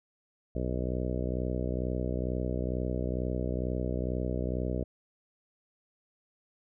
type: harmonic tone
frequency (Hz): 62.2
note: B1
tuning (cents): +13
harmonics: 1 / 2 / 3 / 4 / 5 / 6 / 7 / 8 / 9 / 10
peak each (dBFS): -33 / -36 / -38 / -39 / -40 / -41 / -41 / -42 / -43 / -43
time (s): 0.55-4.84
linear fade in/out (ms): 5
effects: none